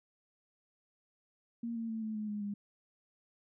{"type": "tone with pitch steps", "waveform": "sine", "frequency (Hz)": [233.1, 227.9, 222.8, 217.9, 213, 208.3, 203.6], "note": ["A#3", "A#3", "A3", "A3", "G#3", "G#3", "G#3"], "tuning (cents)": [0, -39, 22, -17, 44, 5, -34], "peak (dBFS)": -35, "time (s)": [1.63, 2.54], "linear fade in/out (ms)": 5, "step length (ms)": 130, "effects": []}